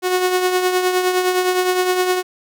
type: tone with tremolo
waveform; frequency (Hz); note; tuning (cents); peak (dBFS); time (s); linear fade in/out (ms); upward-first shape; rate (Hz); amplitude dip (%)
sawtooth; 365.9; F#4; -19; -9; 0.02-2.23; 50; triangle; 9.7; 55
effects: none